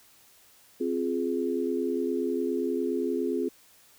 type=chord; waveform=sine; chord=F minor; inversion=second; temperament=just; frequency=261.9 / 349.2 / 419.1 Hz; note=C4 / F4 / Ab4; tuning=+2 / 0 / +16 cents; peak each=-30 dBFS; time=0.8-3.49 s; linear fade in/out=10 ms; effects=white hiss -58 dBFS RMS until 3.98 s